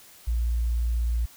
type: tone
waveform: sine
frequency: 58.27 Hz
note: A#1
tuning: in tune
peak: -22 dBFS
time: 0.27-1.26 s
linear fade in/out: 10 ms
effects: white hiss -51 dBFS RMS until 1.36 s